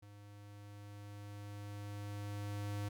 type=tone with level ramp; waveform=square; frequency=102.5 Hz; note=G#2; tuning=22 cents flat; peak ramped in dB=-55 to -38 dBFS; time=0.02-2.89 s; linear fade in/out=10 ms; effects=none